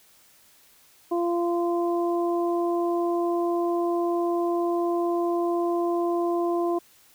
harmonic tone, 344.5 Hz, F4, 24 cents flat, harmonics 1 / 2 / 3, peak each -23 / -29 / -33 dBFS, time 1.11-6.79 s, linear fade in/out 10 ms, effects white hiss -57 dBFS RMS until 7.14 s

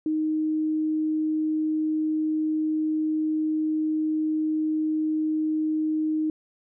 sine tone, 311.1 Hz, D#4, in tune, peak -22 dBFS, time 0.06-6.3 s, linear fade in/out 2 ms, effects none

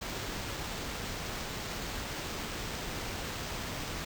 pink noise with sample-and-hold, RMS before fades -38 dBFS, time 0.01-4.05 s, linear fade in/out 10 ms, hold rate 11025 Hz, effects none

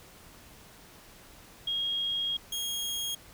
sine / sawtooth tone pair in turn, 3267 / 3267 Hz, G#7 / G#7, -29 / -29 cents, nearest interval unison, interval 0 cents, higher neither, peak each -28 dBFS, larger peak neither, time 1.67-2.37 / 2.52-3.15 s, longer first, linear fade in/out 5 ms, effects pink hiss -53 dBFS RMS until 3.33 s

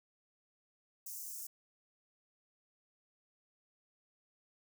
white high-pass noise, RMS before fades -45 dBFS, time 1.06-1.47 s, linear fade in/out 5 ms, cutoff 5600 Hz, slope 48 dB/octave, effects none

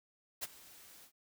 white noise with ADSR envelope, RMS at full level -37 dBFS, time 0.41-1.12 s, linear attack 24 ms, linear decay 29 ms, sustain -20 dB, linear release 87 ms, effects none

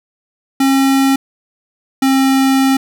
square tone pair in turn, 270 / 267.7 Hz, C#4 / C4, -45 / +40 cents, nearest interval unison, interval 15 cents, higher first, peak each -10 dBFS, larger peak neither, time 0.6-1.16 / 2.02-2.77 s, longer second, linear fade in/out 5 ms, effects none

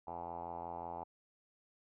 5% pulse tone with low-pass filter, 85.5 Hz, F2, 36 cents flat, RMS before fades -44 dBFS, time 0.07-1.04 s, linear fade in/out 5 ms, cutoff 840 Hz, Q 6.1, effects none

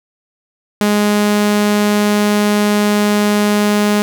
sawtooth tone, 207.7 Hz, G#3, in tune, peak -7 dBFS, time 0.81-4.02 s, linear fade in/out 0 ms, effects none

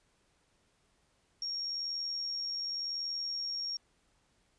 sine tone with amplitude modulation, 5560 Hz, F8, 9 cents flat, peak -32 dBFS, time 1.42-3.77 s, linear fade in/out 2 ms, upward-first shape sine, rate 80.9 Hz, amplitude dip 40%, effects pink hiss -72 dBFS RMS until 4.58 s + resampled to 22050 Hz

